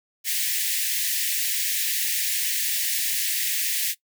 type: high-pass noise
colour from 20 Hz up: white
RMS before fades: -25 dBFS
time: 0.24-3.95 s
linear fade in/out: 50 ms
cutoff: 1700 Hz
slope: 96 dB/octave
effects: noise-tail reverb RT60 0.1 s tail -19 dB re dry